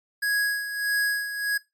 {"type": "tone with tremolo", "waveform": "square", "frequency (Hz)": 1661.2, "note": "G#6", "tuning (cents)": 0, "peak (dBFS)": -21, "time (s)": [0.22, 1.58], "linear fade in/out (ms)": 10, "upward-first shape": "sine", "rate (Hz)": 1.6, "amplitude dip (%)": 65, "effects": ["noise-tail reverb RT60 0.2 s tail -20 dB re dry", "MP3 96 kbps"]}